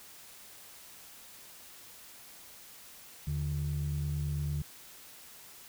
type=tone pair together; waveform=sine; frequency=77.78 / 146.83 Hz; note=D#2 / D3; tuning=0 / 0 cents; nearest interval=major seventh; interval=1100 cents; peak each=-33 / -31 dBFS; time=3.27-4.62 s; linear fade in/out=5 ms; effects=tanh soft clip ceiling -26 dBFS + white hiss -52 dBFS RMS until 5.68 s